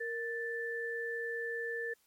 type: tone pair together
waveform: sine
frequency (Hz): 466.2 / 1761.4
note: A#4 / A6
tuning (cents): 0 / +1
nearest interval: octave + major seventh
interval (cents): 2301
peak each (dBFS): -38 / -37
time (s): 0-1.94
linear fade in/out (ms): 10
effects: white hiss -71 dBFS RMS until 2.06 s + MP3 64 kbps